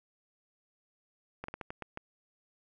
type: slowing click train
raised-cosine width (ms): 0.5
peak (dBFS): -24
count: 7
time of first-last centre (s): 1.44-1.974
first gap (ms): 44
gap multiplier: 1.28
effects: none